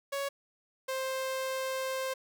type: tone pair in turn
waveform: sawtooth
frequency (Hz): 557 / 525.7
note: C#5 / C5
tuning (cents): +8 / +8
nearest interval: minor second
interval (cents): 100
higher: first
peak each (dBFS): -28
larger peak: neither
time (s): 0.12-0.29 / 0.88-2.14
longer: second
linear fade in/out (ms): 10
effects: none